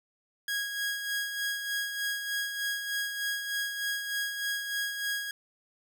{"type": "tone with tremolo", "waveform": "sawtooth", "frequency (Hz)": 1647, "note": "G#6", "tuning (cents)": -15, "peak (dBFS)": -25, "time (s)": [0.48, 5.31], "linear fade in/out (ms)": 2, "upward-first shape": "sine", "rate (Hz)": 3.3, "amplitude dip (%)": 50, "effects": []}